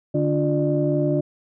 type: tone cluster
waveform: sine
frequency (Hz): 147.8 / 290.3 / 354.3 / 598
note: D3 / D4 / F4 / D5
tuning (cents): +11 / -20 / +25 / +31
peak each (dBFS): -22 / -23 / -24 / -24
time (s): 0.14-1.21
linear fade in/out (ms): 10
effects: tanh soft clip ceiling -8 dBFS